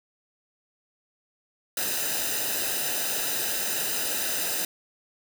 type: noise with comb filter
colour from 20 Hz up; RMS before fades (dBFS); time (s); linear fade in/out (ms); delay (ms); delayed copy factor
white; -28; 1.77-4.65; 2; 0.9; -0.7
effects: none